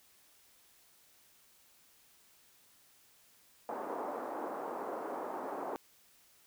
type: band-pass noise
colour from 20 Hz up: white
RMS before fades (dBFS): -40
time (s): 3.69-5.76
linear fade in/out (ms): 0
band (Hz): 280 to 980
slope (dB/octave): 24
effects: white hiss -65 dBFS RMS until 6.46 s

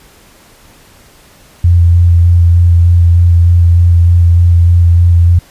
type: tone with vibrato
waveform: sine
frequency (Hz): 86.1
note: F2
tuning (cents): -24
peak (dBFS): -3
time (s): 1.64-5.39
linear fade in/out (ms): 5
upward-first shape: square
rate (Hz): 3.3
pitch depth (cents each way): 13
effects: pink hiss -42 dBFS RMS until 5.5 s + resampled to 32000 Hz

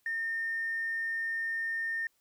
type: tone with tanh clipping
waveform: triangle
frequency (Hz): 1820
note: A#6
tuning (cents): -42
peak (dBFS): -30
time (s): 0.06-2.07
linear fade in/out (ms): 2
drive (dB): 1
effects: white hiss -73 dBFS RMS until 2.2 s

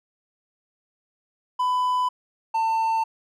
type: tone pair in turn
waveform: triangle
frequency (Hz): 1000 / 896.4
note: B5 / A5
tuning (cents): +21 / +32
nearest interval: major second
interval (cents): 189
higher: first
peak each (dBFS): -18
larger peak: neither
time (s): 1.59-2.09 / 2.54-3.04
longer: neither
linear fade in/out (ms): 10
effects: none

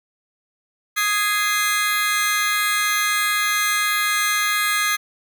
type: chord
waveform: sawtooth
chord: Ab major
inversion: second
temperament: just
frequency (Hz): 1245.9 / 1661.2 / 2077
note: Eb6 / Ab6 / C7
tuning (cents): +2 / 0 / -13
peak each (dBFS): -19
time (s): 0.96-4.97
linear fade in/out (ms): 20
effects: none

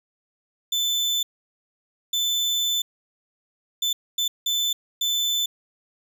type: tone bursts at uneven times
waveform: 35% pulse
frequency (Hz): 3520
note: A7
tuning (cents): 0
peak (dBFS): -19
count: 6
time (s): 0.72-1.23 / 2.13-2.82 / 3.82-3.93 / 4.18-4.28 / 4.46-4.73 / 5.01-5.46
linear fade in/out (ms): 5
effects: none

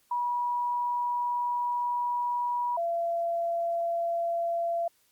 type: tone pair in turn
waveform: sine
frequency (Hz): 969 / 680.1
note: B5 / F5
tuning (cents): -33 / -46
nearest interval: tritone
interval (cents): 613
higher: first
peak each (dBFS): -26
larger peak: neither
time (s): 0.11-2.77 / 2.77-4.88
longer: first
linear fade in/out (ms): 5
effects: white hiss -67 dBFS RMS until 5.11 s + Opus 48 kbps

